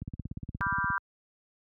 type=click train; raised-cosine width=5 ms; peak=-23 dBFS; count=16; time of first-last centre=0.02-0.902 s; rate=17 Hz
type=chord; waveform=sine; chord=G dominant seventh; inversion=first; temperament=equal; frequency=987.8 / 1174.7 / 1396.9 / 1568 Hz; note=B5 / D6 / F6 / G6; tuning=0 / 0 / 0 / 0 cents; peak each=-33 / -33 / -34 / -31 dBFS; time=0.61-0.98 s; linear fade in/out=0 ms
effects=high-pass 60 Hz 12 dB/octave